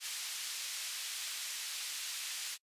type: band-pass noise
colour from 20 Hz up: pink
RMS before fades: -41 dBFS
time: 0-2.58 s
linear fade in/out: 50 ms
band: 2900 to 10000 Hz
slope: 12 dB/octave
effects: noise-tail reverb RT60 0.1 s tail -26 dB re dry + resampled to 32000 Hz